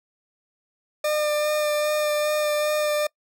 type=tone with vibrato; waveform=40% pulse; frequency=601 Hz; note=D5; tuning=40 cents sharp; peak=-20 dBFS; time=1.04-3.07 s; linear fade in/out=5 ms; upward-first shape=sine; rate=2.5 Hz; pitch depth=14 cents each way; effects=noise-tail reverb RT60 0.1 s tail -25 dB re dry